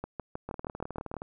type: two click trains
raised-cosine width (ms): 1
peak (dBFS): -21 / -23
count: 8 / 15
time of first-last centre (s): 0.04-1.141 / 0.49-1.219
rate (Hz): 6.36 / 19.2
effects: none